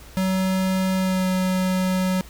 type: tone with pitch glide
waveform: square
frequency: 188.3 to 185.71 Hz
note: F#3 to F#3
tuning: +31 to +7 cents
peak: -20 dBFS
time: 0.17-2.21 s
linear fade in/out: 0 ms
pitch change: -24 cents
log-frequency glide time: 0.95-1.27 s
effects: added 60 Hz sine -44 dBFS peak until 2.29 s + pink hiss -46 dBFS RMS until 2.29 s